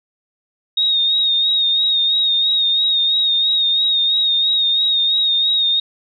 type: tone with vibrato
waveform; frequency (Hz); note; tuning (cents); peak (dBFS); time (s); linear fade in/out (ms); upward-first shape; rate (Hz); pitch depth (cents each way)
sine; 3729; A#7; 0; -13; 0.77-5.8; 5; sine; 3; 42
effects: none